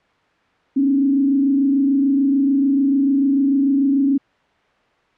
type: tone with frequency modulation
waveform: sine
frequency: 275.2 Hz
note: C#4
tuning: 12 cents flat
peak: -13 dBFS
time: 0.76-4.18 s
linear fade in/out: 10 ms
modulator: 26.8 Hz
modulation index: 0.58
effects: white hiss -58 dBFS RMS until 5.17 s + low-pass 2000 Hz 12 dB/octave